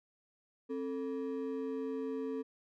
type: ring-modulated tone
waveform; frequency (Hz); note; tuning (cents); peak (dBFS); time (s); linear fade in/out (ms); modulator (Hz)
triangle; 355.3; F4; +30; -30; 0.69-2.43; 20; 88.5
effects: none